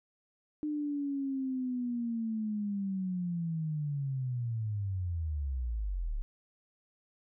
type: linear sweep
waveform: sine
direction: down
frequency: 303.3 to 33 Hz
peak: -31 dBFS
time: 0.63-6.22 s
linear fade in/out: 0 ms
effects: none